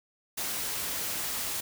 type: noise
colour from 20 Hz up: white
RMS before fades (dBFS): -33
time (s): 0.37-1.61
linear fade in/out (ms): 10
effects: none